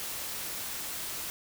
white noise, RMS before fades -37 dBFS, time 0-1.3 s, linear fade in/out 0 ms, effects none

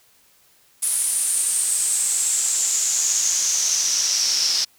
pink noise with band-pass filter sweep, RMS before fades -21 dBFS, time 0.82-4.65 s, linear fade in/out 10 ms, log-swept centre 9900 to 5200 Hz, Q 7, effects white hiss -57 dBFS RMS until 4.78 s

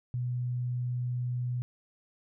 sine tone, 123.47 Hz, B2, in tune, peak -29 dBFS, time 0.14-1.62 s, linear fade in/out 0 ms, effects none

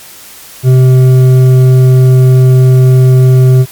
sine tone with hard clipping, 128.8 Hz, C3, 27 cents flat, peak -3 dBFS, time 0.63-3.66 s, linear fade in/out 50 ms, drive 7 dB, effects white hiss -32 dBFS RMS until 3.71 s + MP3 96 kbps

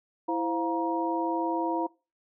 sine tone cluster, 331.1 / 522 / 702 / 946 Hz, E4 / C5 / F5 / A#5, +8 / -4 / +9 / +25 cents, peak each -29 / -36 / -34 / -29 dBFS, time 0.28-1.87 s, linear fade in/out 10 ms, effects noise-tail reverb RT60 0.3 s tail -23 dB re dry

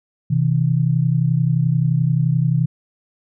sine tone pair together, 128.89 / 160.4 Hz, C3 / E3, -26 / -47 cents, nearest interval major third, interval 379 cents, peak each -17 dBFS, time 0.3-2.66 s, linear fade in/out 10 ms, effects none

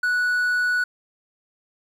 triangle tone, 1474 Hz, F#6, 7 cents flat, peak -17 dBFS, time 0.03-0.84 s, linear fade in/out 5 ms, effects 9-bit

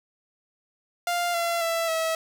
sawtooth tone with pitch steps, 698.5 / 681.4 / 664.6 / 648.3 Hz, F5 / F5 / E5 / E5, 0 / -43 / +14 / -29 cents, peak -20 dBFS, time 1.07-2.15 s, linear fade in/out 2 ms, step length 270 ms, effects none

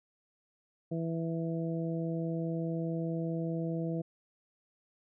harmonic tone, 164.81 Hz, E3, in tune, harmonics 1 / 2 / 3 / 4, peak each -33 / -37 / -40 / -43 dBFS, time 0.91-4.02 s, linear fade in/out 10 ms, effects none

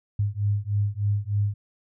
sine beating tone pair, 100.9 / 104.2 Hz, G#2 / G#2, -49 / +6 cents, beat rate 3.3 Hz, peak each -25 dBFS, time 0.19-1.54 s, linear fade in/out 5 ms, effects none

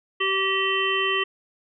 harmonic tone, 385.7 Hz, G4, 28 cents flat, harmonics 1 / 3 / 5 / 7 / 8, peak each -27 / -27 / -27 / -27 / -27 dBFS, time 0.2-1.24 s, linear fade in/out 10 ms, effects none

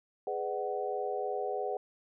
sine chord, G# half-diminished seventh, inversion none, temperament just, 415.3 / 498.4 / 598 / 747.5 Hz, G#4 / B4 / D5 / F#5, 0 / +16 / +31 / +17 cents, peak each -36 / -37 / -40 / -36 dBFS, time 0.27-1.77 s, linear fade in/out 2 ms, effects none

